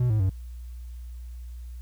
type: tone with pitch steps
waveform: triangle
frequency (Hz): 123.47 / 108.11 / 94.66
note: B2 / A2 / F#2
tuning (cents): 0 / -30 / +40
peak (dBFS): -18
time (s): 0-0.297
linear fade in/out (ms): 5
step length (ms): 99
effects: added 60 Hz sine -36 dBFS peak until 1.81 s + white hiss -62 dBFS RMS until 1.81 s